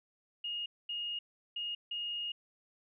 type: tone bursts at uneven times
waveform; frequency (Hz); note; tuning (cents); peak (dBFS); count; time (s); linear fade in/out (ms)
sine; 2857; F7; +39; -35; 4; 0.44-0.66 / 0.89-1.19 / 1.56-1.75 / 1.91-2.32; 5
effects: none

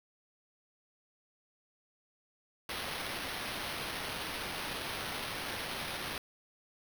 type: noise with sample-and-hold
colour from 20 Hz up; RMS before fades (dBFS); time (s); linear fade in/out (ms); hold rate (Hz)
white; -39; 2.69-6.18; 2; 7350
effects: none

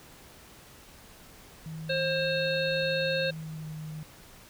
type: tone with pitch glide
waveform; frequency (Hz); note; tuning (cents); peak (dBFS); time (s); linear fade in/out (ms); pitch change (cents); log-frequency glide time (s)
sine; 159.3 to 155.3; D#3 to D#3; +41 to -3; -36; 1.66-4.03; 0; -44; 3.38-3.7
type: harmonic tone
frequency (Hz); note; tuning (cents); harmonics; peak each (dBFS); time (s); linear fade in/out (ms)
533; C5; +32; 1 / 3 / 5 / 7 / 8; -28 / -33 / -35 / -36 / -37; 1.89-3.31; 10
effects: pink hiss -52 dBFS RMS until 4.49 s

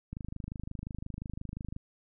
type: click train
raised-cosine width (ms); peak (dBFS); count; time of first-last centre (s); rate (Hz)
5; -26; 43; 0.13-1.764; 25.7
effects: none

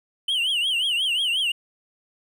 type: tone with vibrato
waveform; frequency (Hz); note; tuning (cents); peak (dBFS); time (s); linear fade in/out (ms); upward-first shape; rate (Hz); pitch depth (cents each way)
triangle; 3000; F#7; +23; -19; 0.28-1.52; 5; triangle; 5.6; 190
effects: none

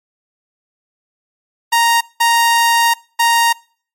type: tone bursts at uneven times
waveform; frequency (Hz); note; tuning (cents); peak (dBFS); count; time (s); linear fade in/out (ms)
sawtooth; 932.3; A#5; 0; -6; 3; 1.72-2.01 / 2.2-2.94 / 3.19-3.53; 10
effects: noise-tail reverb RT60 0.5 s tail -26 dB re dry + MP3 64 kbps

